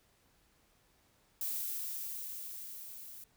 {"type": "noise with level ramp", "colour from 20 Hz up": "violet", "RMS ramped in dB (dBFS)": [-36, -50], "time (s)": [1.41, 3.24], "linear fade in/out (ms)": 2, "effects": ["pink hiss -70 dBFS RMS until 3.36 s"]}